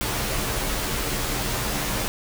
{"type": "noise with comb filter", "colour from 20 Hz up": "pink", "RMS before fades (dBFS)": -26, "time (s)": [0.01, 2.08], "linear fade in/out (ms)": 0, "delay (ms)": 12, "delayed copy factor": -0.75, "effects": []}